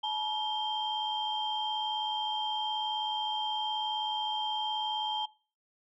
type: tone cluster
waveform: sine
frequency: 859 / 958 / 3168 Hz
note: A5 / A#5 / G7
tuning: -42 / +47 / +18 cents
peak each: -33 / -39 / -32 dBFS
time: 0.03-5.26 s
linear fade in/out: 10 ms
effects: noise-tail reverb RT60 0.4 s tail -22 dB re dry + tanh soft clip ceiling -22 dBFS